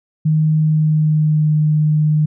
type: tone with pitch glide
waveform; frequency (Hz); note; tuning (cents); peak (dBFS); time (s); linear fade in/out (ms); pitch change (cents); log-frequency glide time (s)
sine; 155.56 to 152.71; D#3 to D#3; 0 to -32; -11; 0.25-2.26; 10; -32; 0.58-1.55
effects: none